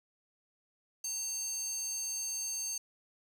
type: tone with high-pass filter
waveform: square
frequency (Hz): 908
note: A#5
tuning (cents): -46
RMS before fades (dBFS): -37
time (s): 1.04-2.78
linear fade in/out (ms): 5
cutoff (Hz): 5900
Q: 6.9
effects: none